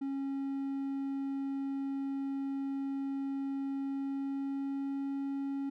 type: tone with pitch glide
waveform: triangle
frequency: 273.9 to 276 Hz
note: C#4 to C#4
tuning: -21 to -7 cents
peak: -31 dBFS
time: 0.01-5.7 s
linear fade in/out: 10 ms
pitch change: +14 cents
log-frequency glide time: 3.83-5.14 s
effects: none

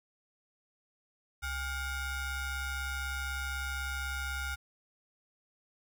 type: ring-modulated tone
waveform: 40% pulse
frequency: 740 Hz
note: F#5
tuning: in tune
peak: -30 dBFS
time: 1.42-4.56 s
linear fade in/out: 20 ms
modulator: 672 Hz
effects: 11-bit

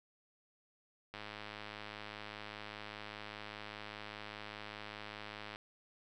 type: click train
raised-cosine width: 0.3 ms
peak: -29 dBFS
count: 465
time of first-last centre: 1.14-5.559 s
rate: 105 Hz
effects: none

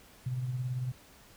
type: tone with tremolo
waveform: sine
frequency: 126.4 Hz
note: B2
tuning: 41 cents sharp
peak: -29 dBFS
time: 0.26-0.92 s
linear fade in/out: 5 ms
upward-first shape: sine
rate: 18 Hz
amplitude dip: 45%
effects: pink hiss -57 dBFS RMS until 1.36 s

